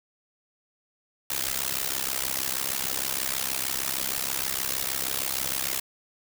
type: noise with amplitude modulation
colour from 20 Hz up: white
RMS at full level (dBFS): -25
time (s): 1.3-5.8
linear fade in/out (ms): 5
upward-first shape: sine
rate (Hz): 66.4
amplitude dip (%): 95
effects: none